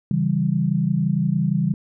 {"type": "chord", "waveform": "sine", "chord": "C# diminished", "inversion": "none", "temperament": "equal", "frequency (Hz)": [138.59, 164.81, 196], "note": ["C#3", "E3", "G3"], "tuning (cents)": [0, 0, 0], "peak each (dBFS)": [-23, -21, -22], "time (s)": [0.11, 1.74], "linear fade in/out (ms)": 2, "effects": []}